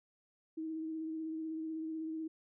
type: tone with vibrato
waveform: sine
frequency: 318.7 Hz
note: D#4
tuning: 42 cents sharp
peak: -37 dBFS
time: 0.57-2.28 s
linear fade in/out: 10 ms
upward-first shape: sine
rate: 16 Hz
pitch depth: 21 cents each way
effects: none